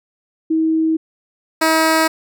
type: tone pair in turn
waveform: sine / 10% pulse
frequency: 320 / 320 Hz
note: D#4 / D#4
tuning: +49 / +49 cents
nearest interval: unison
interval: 0 cents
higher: neither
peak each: -13 / -4 dBFS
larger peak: second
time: 0.5-0.97 / 1.61-2.08 s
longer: neither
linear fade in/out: 10 ms
effects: none